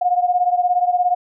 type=beating tone pair; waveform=sine; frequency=713 / 730 Hz; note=F5 / F#5; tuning=+36 / -24 cents; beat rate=17 Hz; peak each=-16 / -19 dBFS; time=0.01-1.15 s; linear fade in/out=10 ms; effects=none